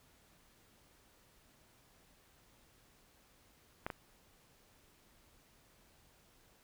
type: clicks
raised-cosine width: 0.5 ms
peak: -22 / -25 dBFS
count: 2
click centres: 3.865 / 3.902 s
effects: pink hiss -67 dBFS RMS until 6.63 s